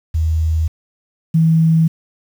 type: tone pair in turn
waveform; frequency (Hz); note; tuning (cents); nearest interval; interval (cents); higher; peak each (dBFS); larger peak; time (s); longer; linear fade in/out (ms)
sine; 79.9 / 162.03; D#2 / E3; +47 / -29; octave; 1224; second; -13 / -9; second; 0.14-0.68 / 1.34-1.88; neither; 10
effects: 7-bit